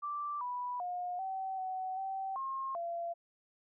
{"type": "tone with pitch steps", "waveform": "sine", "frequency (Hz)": [1172, 985, 716, 765, 751, 771, 1071, 683], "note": ["D6", "B5", "F5", "G5", "F#5", "G5", "C6", "F5"], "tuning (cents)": [-4, -5, 43, -42, 26, -29, 40, -39], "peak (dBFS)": -35, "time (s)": [0.02, 3.14], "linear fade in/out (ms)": 20, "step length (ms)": 390, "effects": []}